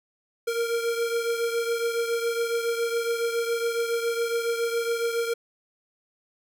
square beating tone pair, 464.1 / 471.3 Hz, A#4 / A#4, -8 / +19 cents, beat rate 7.2 Hz, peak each -26 / -32 dBFS, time 0.47-5.34 s, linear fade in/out 10 ms, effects none

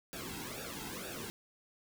pink noise with flanger, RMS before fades -43 dBFS, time 0.13-1.3 s, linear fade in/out 0 ms, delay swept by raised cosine 0.96 to 1.73 ms, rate 2.1 Hz, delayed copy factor -0.85, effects none

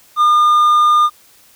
sine tone with hard clipping, 1211 Hz, D#6, 47 cents flat, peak -9 dBFS, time 0.16-1.1 s, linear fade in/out 50 ms, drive 3 dB, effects white hiss -48 dBFS RMS until 1.55 s

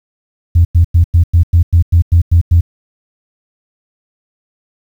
sine tone bursts, 85.1 Hz, F2, 44 cents flat, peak -3 dBFS, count 11, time 0.55-2.61 s, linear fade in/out 10 ms, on 100 ms, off 96 ms, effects tanh soft clip ceiling 0 dBFS + 7-bit

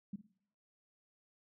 sine tone with echo, 200 Hz, G3, 35 cents sharp, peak -38 dBFS, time 0.13-0.16 s, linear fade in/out 5 ms, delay 54 ms, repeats 2, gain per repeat -14 dB, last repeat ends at 0.268 s, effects noise-tail reverb RT60 0.8 s tail -24 dB re dry

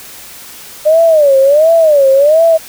sine tone with vibrato, 597 Hz, D5, 28 cents sharp, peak -4 dBFS, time 0.85-2.58 s, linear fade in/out 20 ms, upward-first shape sine, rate 1.4 Hz, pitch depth 190 cents each way, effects white hiss -32 dBFS RMS until 2.68 s

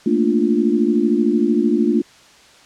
sine chord, Bb major seventh, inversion third, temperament equal, 220 / 233.1 / 293.7 / 349.2 Hz, A3 / Bb3 / D4 / F4, 0 / 0 / 0 / 0 cents, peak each -19 dBFS, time 0.06-2.02 s, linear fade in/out 5 ms, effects white hiss -47 dBFS RMS until 2.65 s + low-pass 6000 Hz 12 dB/octave

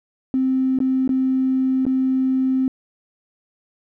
triangle tone with dropouts, 261.6 Hz, C4, in tune, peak -12 dBFS, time 0.34-2.68 s, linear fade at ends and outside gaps 1 ms, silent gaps 0.788-0.803 / 1.077-1.092 / 1.853-1.865 s, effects tanh soft clip ceiling -14 dBFS

